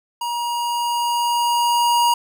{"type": "tone with level ramp", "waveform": "square", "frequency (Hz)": 951, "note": "A#5", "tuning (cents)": 34, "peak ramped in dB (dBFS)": [-23, -14], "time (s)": [0.21, 2.14], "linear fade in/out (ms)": 5, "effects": []}